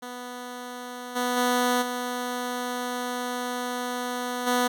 10% pulse tone with level steps, 246.9 Hz, B3, in tune, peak -27 / -16 / -13 / -20 / -13 dBFS, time 0.02-4.68 s, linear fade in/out 10 ms, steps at 1.15 / 1.36 / 1.81 / 4.46 s, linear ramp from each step 20 ms, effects none

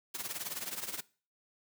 white noise with tremolo, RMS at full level -36 dBFS, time 0.14-1.01 s, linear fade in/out 10 ms, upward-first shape triangle, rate 19 Hz, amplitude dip 85%, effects noise-tail reverb RT60 0.4 s tail -22 dB re dry + high-pass 100 Hz 12 dB/octave

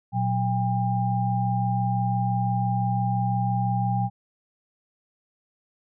sine tone cluster, 118.4 / 184.3 / 801 Hz, A#2 / F#3 / G5, +27 / -7 / +37 cents, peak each -24 / -28 / -26 dBFS, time 0.12-4.1 s, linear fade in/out 50 ms, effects none

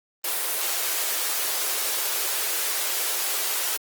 white high-pass noise, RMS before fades -26 dBFS, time 0.24-3.77 s, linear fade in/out 5 ms, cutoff 340 Hz, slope 48 dB/octave, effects Opus 24 kbps

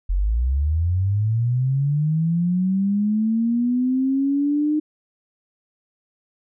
sine linear sweep, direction up, 42.58 to 306.5 Hz, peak -17 dBFS, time 0.09-4.8 s, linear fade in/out 10 ms, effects none

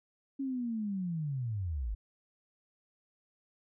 sine linear sweep, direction down, 277.2 to 46.25 Hz, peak -32 dBFS, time 0.39-1.95 s, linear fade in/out 10 ms, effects none

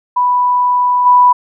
sine tone with level steps, 987.8 Hz, B5, in tune, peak -9 / -4 dBFS, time 0.16-1.33 s, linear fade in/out 10 ms, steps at 1.05 s, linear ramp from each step 20 ms, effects none

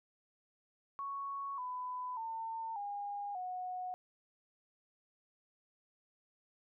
sine tone with pitch steps, 1110 / 1000.4 / 901.6 / 812.6 / 732.3 Hz, C#6 / B5 / A5 / G#5 / F#5, +2 / +22 / +42 / -38 / -18 cents, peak -38 dBFS, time 0.99-3.94 s, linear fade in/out 0 ms, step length 590 ms, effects none

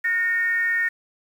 sine tone with frequency modulation, 1835 Hz, A#6, 28 cents flat, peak -19 dBFS, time 0.04-0.89 s, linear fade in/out 10 ms, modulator 395 Hz, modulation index 0.42, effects 8-bit

